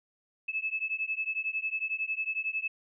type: beating tone pair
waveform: sine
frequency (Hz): 2600 / 2611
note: E7 / E7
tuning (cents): -24 / -17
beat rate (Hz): 11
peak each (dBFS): -33 / -33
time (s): 0.48-2.68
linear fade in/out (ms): 10
effects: none